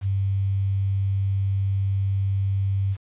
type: tone with quantisation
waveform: sine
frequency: 97.7 Hz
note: G2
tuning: 5 cents flat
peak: -20 dBFS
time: 0.01-2.97 s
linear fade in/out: 50 ms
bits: 8
effects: resampled to 8000 Hz